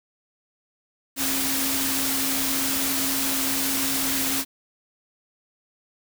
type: tone in noise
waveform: sine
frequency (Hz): 270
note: C#4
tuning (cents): -45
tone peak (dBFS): -30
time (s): 1.16-4.45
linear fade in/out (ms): 50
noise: white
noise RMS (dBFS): -25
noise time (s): 1.16-4.45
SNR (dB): -8
effects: none